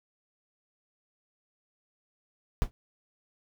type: noise with exponential decay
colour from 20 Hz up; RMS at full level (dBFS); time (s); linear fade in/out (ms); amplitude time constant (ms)
brown; -21; 2.62-2.71; 0; 18
effects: none